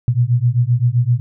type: beating tone pair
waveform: sine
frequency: 117.6 / 125.3 Hz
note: A#2 / B2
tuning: +16 / +25 cents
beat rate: 7.7 Hz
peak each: -15 dBFS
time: 0.08-1.2 s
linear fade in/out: 0 ms
effects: none